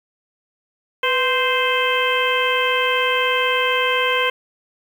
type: harmonic tone with a mistuned harmonic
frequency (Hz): 521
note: C5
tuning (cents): -7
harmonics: 1 / 2 / 3 / 4 / 5 / 6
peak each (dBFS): -22 / -22 / -24 / -24 / -24 / -24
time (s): 1.03-4.3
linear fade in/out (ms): 5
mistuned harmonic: 1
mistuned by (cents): -78
effects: 7-bit